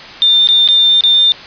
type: tone with dropouts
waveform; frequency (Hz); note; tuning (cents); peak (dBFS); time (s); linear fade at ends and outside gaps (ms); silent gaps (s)
sine; 3602; A7; +40; -6; 0.22-1.32; 0; 0.473-0.488 / 0.676-0.687 / 1.008-1.037
effects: white hiss -31 dBFS RMS until 1.46 s + resampled to 11025 Hz